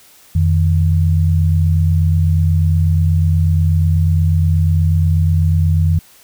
sine tone pair together, 87.31 / 155.57 Hz, F2 / D#3, 0 / 0 cents, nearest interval minor seventh, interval 1000 cents, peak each -11 / -16 dBFS, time 0.35-5.99 s, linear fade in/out 5 ms, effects white hiss -46 dBFS RMS until 6.23 s

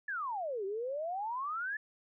sine exponential two-way sweep, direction down then up, 1760 to 377.5 to 1760 Hz, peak -34 dBFS, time 0.08-1.77 s, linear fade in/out 5 ms, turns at 0.65 s, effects none

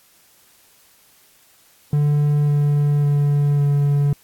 triangle tone with pitch steps, 146.83 / 145.65 / 144.47 / 143.31 Hz, D3 / D3 / D3 / D3, 0 / -14 / -28 / -42 cents, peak -12 dBFS, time 1.93-4.13 s, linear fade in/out 2 ms, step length 550 ms, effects white hiss -54 dBFS RMS until 4.23 s + AAC 64 kbps

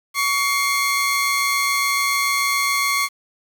sawtooth tone pair together, 1127 / 2127 Hz, C#6 / C7, +28 / +28 cents, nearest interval major seventh, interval 1100 cents, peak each -17 dBFS, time 0.14-3.09 s, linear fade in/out 50 ms, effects 7-bit

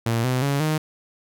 sawtooth tone with pitch steps, 115.5 / 127.42 / 140.56 / 155.07 Hz, A#2 / C3 / C#3 / D#3, -16 / -45 / +24 / -6 cents, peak -16 dBFS, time 0.06-0.78 s, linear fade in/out 5 ms, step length 180 ms, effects none

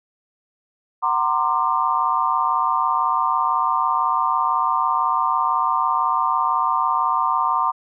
sine tone cluster, 754 / 926 / 1044 / 1190 Hz, F#5 / A#5 / C6 / D6, +32 / -12 / -4 / +22 cents, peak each -27 / -22 / -21 / -22 dBFS, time 1.02-7.72 s, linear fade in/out 20 ms, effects none

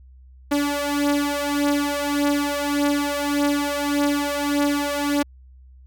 sawtooth beating tone pair, 287.3 / 289 Hz, D4 / D4, -38 / -28 cents, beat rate 1.7 Hz, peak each -18 / -20 dBFS, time 0.51-5.23 s, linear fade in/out 10 ms, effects added 64 Hz sine -44 dBFS peak until 5.86 s

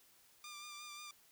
10% pulse tone with vibrato, 1193 Hz, D6, 27 cents sharp, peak -40 dBFS, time 0.44-1.11 s, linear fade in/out 2 ms, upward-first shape sine, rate 5.6 Hz, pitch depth 25 cents each way, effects white hiss -67 dBFS RMS until 1.31 s

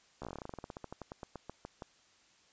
slowing click train, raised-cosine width 1 ms, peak -28 dBFS, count 26, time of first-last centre 0.22-1.822 s, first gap 14 ms, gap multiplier 1.11, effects white hiss -66 dBFS RMS until 2.52 s + resampled to 16000 Hz

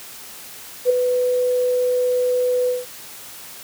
sine tone with ADSR envelope, 497.9 Hz, B4, 14 cents sharp, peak -9 dBFS, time 0.85-2.86 s, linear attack 49 ms, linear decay 7 ms, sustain -7 dB, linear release 180 ms, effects white hiss -38 dBFS RMS until 3.63 s + high-pass 80 Hz 12 dB/octave

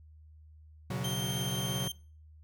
45% pulse chord, B suspended second, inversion none, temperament equal with one note detuned, 121.21 / 138.59 / 185 Hz, B2 / C#3 / F#3, -32 / 0 / 0 cents, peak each -37 dBFS, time 0.9-1.88 s, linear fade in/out 5 ms
sawtooth tone, 3157 Hz, G7, 12 cents sharp, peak -32 dBFS, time 1.04-1.92 s, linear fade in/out 5 ms
effects noise-tail reverb RT60 0.4 s tail -22 dB re dry + added 77 Hz sine -52 dBFS peak until 2.43 s

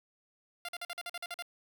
10% pulse tone bursts, 696 Hz, F5, 6 cents flat, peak -29 dBFS, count 10, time 0.65-1.424 s, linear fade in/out 2 ms, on 36 ms, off 46 ms, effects none

